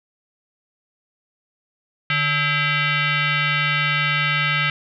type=tone with frequency modulation; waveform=sine; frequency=149.1 Hz; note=D3; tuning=27 cents sharp; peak=-17 dBFS; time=2.1-4.7 s; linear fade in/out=2 ms; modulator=726 Hz; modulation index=4; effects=none